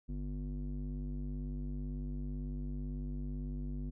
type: tone with low-pass filter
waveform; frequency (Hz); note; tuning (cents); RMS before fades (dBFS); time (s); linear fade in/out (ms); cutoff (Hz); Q
square; 49; G1; 0; -39; 0.08-3.91; 20; 240; 2.6
effects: none